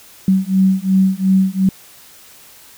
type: beating tone pair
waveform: sine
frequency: 188.9 / 191.7 Hz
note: F#3 / G3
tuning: +36 / -38 cents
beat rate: 2.8 Hz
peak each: -14 dBFS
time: 0.28-1.69 s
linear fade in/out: 2 ms
effects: white hiss -43 dBFS RMS until 2.77 s